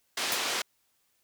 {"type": "band-pass noise", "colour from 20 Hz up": "white", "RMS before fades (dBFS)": -31, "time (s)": [0.17, 0.62], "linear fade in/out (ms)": 5, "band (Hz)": [310, 5000], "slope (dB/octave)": 12}
{"type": "noise with exponential decay", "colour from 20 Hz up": "white", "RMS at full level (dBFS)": -27, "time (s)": [0.32, 0.45], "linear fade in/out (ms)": 0, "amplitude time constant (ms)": 28}
{"effects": ["white hiss -72 dBFS RMS until 1.23 s"]}